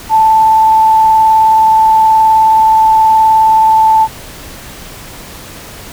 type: tone with vibrato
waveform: sine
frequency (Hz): 880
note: A5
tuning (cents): 0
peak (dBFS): -4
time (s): 0.09-4.08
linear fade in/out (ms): 50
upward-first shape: sine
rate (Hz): 19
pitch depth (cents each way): 11
effects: pink hiss -30 dBFS RMS until 5.92 s